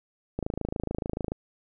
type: click train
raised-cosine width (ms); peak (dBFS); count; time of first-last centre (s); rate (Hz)
2; -16; 26; 0.39-1.319; 26.9
effects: none